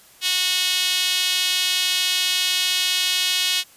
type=tone with high-pass filter; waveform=sawtooth; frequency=366.1 Hz; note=F#4; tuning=18 cents flat; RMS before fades=-21 dBFS; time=0.21-3.64 s; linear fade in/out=50 ms; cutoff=3200 Hz; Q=2.4; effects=white hiss -50 dBFS RMS until 3.76 s + resampled to 32000 Hz